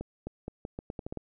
accelerating click train, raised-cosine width 2 ms, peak -23 dBFS, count 10, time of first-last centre 0.01-1.173 s, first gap 260 ms, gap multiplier 0.81, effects none

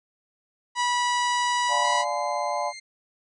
harmonic tone, 976 Hz, B5, 21 cents flat, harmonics 1 / 2 / 3 / 4 / 5 / 6 / 7 / 8 / 9, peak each -23 / -29 / -33 / -35 / -37 / -39 / -40 / -41 / -42 dBFS, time 0.75-2.05 s, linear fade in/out 50 ms
sine chord, D diminished seventh, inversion none, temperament just, 587.3 / 704.8 / 845.8 / 1014.9 Hz, D5 / F5 / Ab5 / Cb6, 0 / +16 / +31 / +47 cents, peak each -30 dBFS, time 1.68-2.73 s, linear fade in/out 50 ms
20% pulse tone with pitch glide, 2091 to 2104 Hz, C7 to C7, -2 to +9 cents, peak -33 dBFS, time 1.84-2.8 s, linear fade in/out 10 ms, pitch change +11 cents, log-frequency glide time 2.48-2.56 s
effects resampled to 22050 Hz

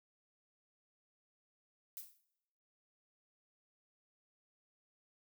violet noise with exponential decay, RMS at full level -43 dBFS, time 1.97-2.21 s, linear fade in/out 0 ms, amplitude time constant 52 ms, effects noise-tail reverb RT60 0.8 s tail -18 dB re dry

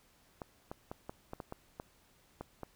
clicks, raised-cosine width 1 ms, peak -27 dBFS, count 10, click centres 0.418 / 0.715 / 0.915 / 1.095 / 1.334 / 1.402 / 1.524 / 1.799 / 2.41 / 2.633 s, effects pink hiss -67 dBFS RMS until 2.75 s

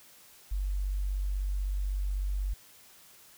sine tone, 48.06 Hz, G1, 34 cents flat, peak -28 dBFS, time 0.51-2.54 s, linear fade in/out 10 ms, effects white hiss -56 dBFS RMS until 3.37 s

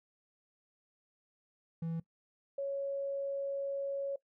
triangle / sine tone pair in turn, 164.9 / 554.7 Hz, E3 / C#5, +1 / +1 cents, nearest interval octave + major sixth, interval 2100 cents, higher second, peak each -32 / -33 dBFS, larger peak first, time 1.82-2 / 2.58-4.16 s, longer second, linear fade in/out 5 ms, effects noise-tail reverb RT60 0.1 s tail -20 dB re dry

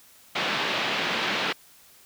white band-pass noise, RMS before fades -27 dBFS, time 0.35-1.53 s, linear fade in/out 10 ms, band 150 to 3600 Hz, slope 24 dB/octave, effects white hiss -54 dBFS RMS until 2.05 s

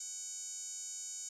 5% pulse tone with band-pass filter, 755 Hz, F#5, 35 cents sharp, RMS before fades -44 dBFS, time 0-1.29 s, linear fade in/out 5 ms, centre 6900 Hz, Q 7.7, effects none

